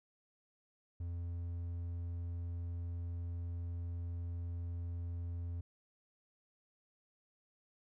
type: tone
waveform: triangle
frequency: 86 Hz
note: F2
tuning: 26 cents flat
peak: -36 dBFS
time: 1-5.61 s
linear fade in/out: 5 ms
effects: none